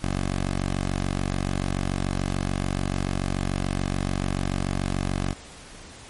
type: tone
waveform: 10% pulse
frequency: 46.91 Hz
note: F#1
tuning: 25 cents sharp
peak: -16 dBFS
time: 0.02-5.34 s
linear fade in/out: 20 ms
effects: pink hiss -44 dBFS RMS until 6.09 s + MP3 48 kbps